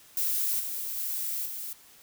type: noise with level steps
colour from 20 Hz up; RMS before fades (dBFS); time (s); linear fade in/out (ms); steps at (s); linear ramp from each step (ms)
violet; -28 / -34 / -32 / -37; 0.17-1.73; 2; 0.59 / 0.96 / 1.45; 20
effects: white hiss -55 dBFS RMS until 2.02 s